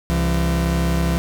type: tone pair together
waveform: 40% pulse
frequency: 66.8 / 168.63 Hz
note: C2 / E3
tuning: +36 / +40 cents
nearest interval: octave + major third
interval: 1604 cents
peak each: -19 dBFS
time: 0.1-1.18 s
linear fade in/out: 0 ms
effects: 8-bit